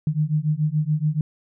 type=beating tone pair; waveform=sine; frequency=149.2 / 156.2 Hz; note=D3 / D#3; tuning=+28 / +7 cents; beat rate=7 Hz; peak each=-22 dBFS; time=0.07-1.21 s; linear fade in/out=2 ms; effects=none